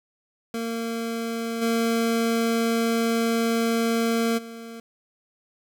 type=tone with level steps; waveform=25% pulse; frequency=229.4 Hz; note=A#3; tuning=28 cents flat; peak=-23 / -17 / -33 dBFS; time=0.54-4.8 s; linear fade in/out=2 ms; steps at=1.61 / 4.37 s; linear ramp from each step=20 ms; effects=none